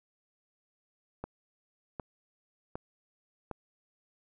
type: click train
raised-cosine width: 1 ms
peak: -23 dBFS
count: 4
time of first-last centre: 1.24-3.513 s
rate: 1.32 Hz
effects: none